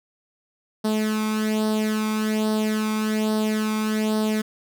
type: tone with flanger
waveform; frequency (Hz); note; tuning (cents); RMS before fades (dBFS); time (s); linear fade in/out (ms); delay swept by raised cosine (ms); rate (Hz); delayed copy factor
sawtooth; 215.9; A3; -33; -23; 0.84-4.42; 10; 0.21 to 0.86; 1.2; +0.7
effects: none